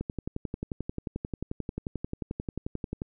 click train, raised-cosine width 3 ms, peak -19 dBFS, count 35, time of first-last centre 0.01-3.019 s, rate 11.3 Hz, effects none

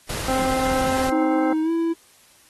pink noise, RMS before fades -29 dBFS, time 0.09-1.1 s, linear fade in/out 5 ms
harmonic tone, 261.6 Hz, C4, in tune, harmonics 1 / 2 / 3 / 4 / 5 / 6 / 8, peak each -27 / -25 / -26 / -36 / -33 / -38 / -38 dBFS, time 0.28-1.53 s, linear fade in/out 2 ms
triangle tone with pitch glide, 314.3 to 331.6 Hz, D#4 to E4, +18 to +10 cents, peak -17 dBFS, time 1.11-1.94 s, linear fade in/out 20 ms, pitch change +92 cents, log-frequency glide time 1.62-1.71 s
effects white hiss -54 dBFS RMS until 2.49 s + AAC 32 kbps

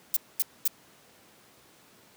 violet noise bursts, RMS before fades -24 dBFS, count 3, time 0.14-0.678 s, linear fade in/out 2 ms, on 26 ms, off 230 ms, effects pink hiss -57 dBFS RMS until 2.16 s + high-pass 150 Hz 12 dB/octave

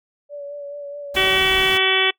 sine tone with vibrato, 574 Hz, D5, 40 cents flat, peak -29 dBFS, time 0.29-1.4 s, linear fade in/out 50 ms, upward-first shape sine, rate 4.7 Hz, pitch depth 23 cents each way
pink noise, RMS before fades -31 dBFS, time 1.14-1.78 s, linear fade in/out 10 ms
harmonic tone, 379.8 Hz, F#4, 45 cents sharp, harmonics 1 / 2 / 3 / 4 / 5 / 6 / 7 / 8 / 9, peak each -23 / -28 / -27 / -27 / -24 / -22 / -25 / -22 / -22 dBFS, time 1.16-2.11 s, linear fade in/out 10 ms
effects noise-tail reverb RT60 0.1 s tail -23 dB re dry

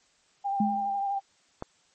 sine tone with vibrato, 795 Hz, G5, 24 cents sharp, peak -26 dBFS, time 0.44-1.2 s, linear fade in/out 20 ms, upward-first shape sine, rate 12 Hz, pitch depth 25 cents each way
sine tone with exponential decay, 211 Hz, G#3, 28 cents sharp, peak -20 dBFS, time 0.6-1.01 s, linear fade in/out 5 ms, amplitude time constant 89 ms
click, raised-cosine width 1 ms, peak -19 dBFS, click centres 1.624 s
effects white hiss -65 dBFS RMS until 1.94 s + MP3 32 kbps

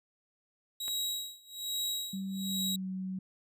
sawtooth tone with tremolo, 3838 Hz, A#7, 50 cents sharp, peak -28 dBFS, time 0.8-2.76 s, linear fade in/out 5 ms, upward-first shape sine, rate 1.2 Hz, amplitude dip 95%
click, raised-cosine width 0.3 ms, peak -29 dBFS, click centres 0.881 s
sine tone with pitch glide, 192.9 to 187.84 Hz, G3 to F#3, -28 to +26 cents, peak -34 dBFS, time 2.13-3.19 s, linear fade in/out 5 ms, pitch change -46 cents, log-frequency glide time 2.44-2.87 s
effects none

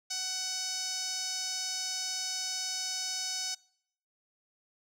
sawtooth tone with band-pass filter, 747 Hz, F#5, 16 cents sharp, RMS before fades -35 dBFS, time 0.1-3.55 s, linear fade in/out 10 ms, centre 5600 Hz, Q 3.9, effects noise-tail reverb RT60 0.7 s tail -25 dB re dry

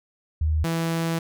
sine / sawtooth tone pair in turn, 77.78 / 165.17 Hz, D#2 / E3, 0 / +4 cents, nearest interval octave + minor second, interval 1304 cents, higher second, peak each -19 dBFS, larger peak neither, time 0.41-0.64 / 0.64-1.19 s, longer second, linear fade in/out 5 ms, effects none

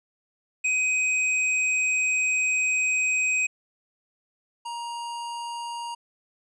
square tone pair in turn, 2515 / 942.1 Hz, D#7 / A#5, +18 / +18 cents, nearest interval octave + perfect fourth, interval 1700 cents, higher first, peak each -22 / -32 dBFS, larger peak first, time 0.64-3.47 / 4.65-5.95 s, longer first, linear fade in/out 10 ms, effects resampled to 24000 Hz

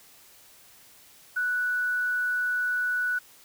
sine tone with quantisation, 1480 Hz, F#6, in tune, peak -24 dBFS, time 1.36-3.19 s, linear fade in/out 10 ms, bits 8, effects white hiss -54 dBFS RMS until 3.44 s

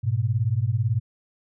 sine beating tone pair, 103.83 / 121.83 Hz, G#2 / B2, 0 / -23 cents, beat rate 18 Hz, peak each -23 dBFS, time 0.03-1 s, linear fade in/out 20 ms, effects none

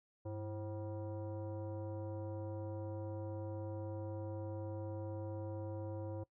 sine tone with frequency modulation, 100.1 Hz, G2, 37 cents sharp, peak -40 dBFS, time 0.25-6.24 s, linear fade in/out 10 ms, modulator 432 Hz, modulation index 1.1, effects noise-tail reverb RT60 0.1 s tail -20 dB re dry

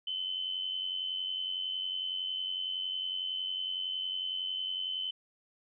sine tone with amplitude modulation, 3047 Hz, G7, 50 cents flat, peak -30 dBFS, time 0.07-5.11 s, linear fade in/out 5 ms, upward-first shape sine, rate 90.9 Hz, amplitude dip 55%, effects none

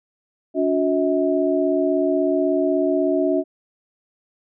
sine tone cluster, 286.2 / 362.5 / 641 Hz, D4 / F#4 / E5, -45 / -35 / -49 cents, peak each -21 dBFS, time 0.54-3.44 s, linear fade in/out 50 ms, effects none

